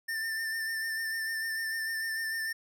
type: tone with vibrato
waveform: square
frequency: 1791 Hz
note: A6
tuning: 30 cents sharp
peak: -32 dBFS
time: 0.08-2.53 s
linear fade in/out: 10 ms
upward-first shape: sine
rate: 6.7 Hz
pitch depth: 26 cents each way
effects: none